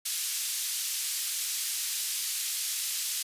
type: band-pass noise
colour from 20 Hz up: white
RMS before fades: -32 dBFS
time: 0.05-3.23 s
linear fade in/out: 10 ms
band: 3100 to 12000 Hz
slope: 12 dB/octave
effects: resampled to 32000 Hz